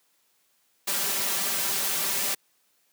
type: noise with comb filter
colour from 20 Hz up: white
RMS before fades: -27 dBFS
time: 0.87-2.35 s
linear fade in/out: 10 ms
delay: 5.1 ms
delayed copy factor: +0.85
effects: white hiss -68 dBFS RMS until 2.92 s + high-pass 150 Hz 12 dB/octave